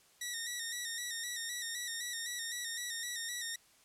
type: tone with vibrato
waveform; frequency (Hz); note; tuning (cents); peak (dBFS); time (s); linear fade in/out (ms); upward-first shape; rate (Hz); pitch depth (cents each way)
10% pulse; 1889; A#6; +22; -28; 0.21-3.56; 5; square; 3.9; 47
effects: white hiss -65 dBFS RMS until 3.84 s + low-pass 11000 Hz 12 dB/octave